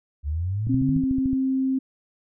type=exponential sweep; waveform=sine; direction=up; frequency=69.6 to 170 Hz; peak=-23 dBFS; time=0.23-1.03 s; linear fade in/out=50 ms
type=click train; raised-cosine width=5 ms; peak=-18 dBFS; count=10; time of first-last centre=0.67-1.332 s; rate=13.6 Hz
type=tone; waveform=sine; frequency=264.2 Hz; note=C4; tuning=17 cents sharp; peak=-20 dBFS; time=0.69-1.79 s; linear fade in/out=10 ms
effects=none